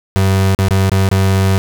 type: tone with dropouts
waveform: 35% pulse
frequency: 96.1 Hz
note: G2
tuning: 34 cents flat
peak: -8 dBFS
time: 0.16-1.58 s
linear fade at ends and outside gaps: 0 ms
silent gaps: 0.548-0.589 / 0.684-0.708 / 0.896-0.917 / 1.089-1.114 s
effects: none